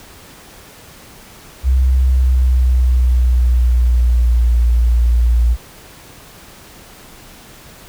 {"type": "tone with pitch glide", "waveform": "sine", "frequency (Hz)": [64.6, 58.9], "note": ["C2", "A#1"], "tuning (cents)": [-21, 19], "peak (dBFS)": -9, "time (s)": [1.63, 5.57], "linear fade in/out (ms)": 50, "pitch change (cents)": -160, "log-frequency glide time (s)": [1.95, 4.52], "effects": ["pink hiss -40 dBFS RMS until 7.88 s"]}